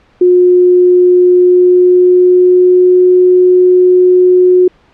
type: tone with pitch glide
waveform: sine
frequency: 360 to 363.8 Hz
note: F#4 to F#4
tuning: -47 to -29 cents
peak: -3 dBFS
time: 0.21-4.68 s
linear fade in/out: 5 ms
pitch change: +18 cents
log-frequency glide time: 1.4-3.05 s
effects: pink hiss -48 dBFS RMS until 4.93 s + low-pass 3000 Hz 12 dB/octave